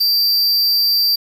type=tone with amplitude modulation; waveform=square; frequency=4699 Hz; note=D8; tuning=in tune; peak=-11 dBFS; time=0-1.16 s; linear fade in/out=10 ms; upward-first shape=sine; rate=224 Hz; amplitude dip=45%; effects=7-bit